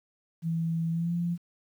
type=tone with pitch glide; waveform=sine; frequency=164.81 to 172.21 Hz; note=E3 to F3; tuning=0 to -24 cents; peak=-26 dBFS; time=0.42-1.38 s; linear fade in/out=50 ms; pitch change=+76 cents; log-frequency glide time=0.91-1.14 s; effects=10-bit